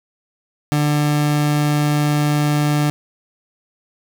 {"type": "tone", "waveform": "30% pulse", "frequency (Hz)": 148.1, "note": "D3", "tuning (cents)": 15, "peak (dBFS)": -12, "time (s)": [0.72, 2.9], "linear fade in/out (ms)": 0, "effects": []}